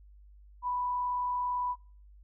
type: tone with frequency modulation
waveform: sine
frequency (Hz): 987.8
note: B5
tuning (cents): 0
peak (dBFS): -29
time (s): 0.62-1.76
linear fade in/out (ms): 50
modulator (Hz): 37.9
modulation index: 0.26
effects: noise-tail reverb RT60 0.4 s tail -23 dB re dry + added 50 Hz sine -52 dBFS peak until 2.23 s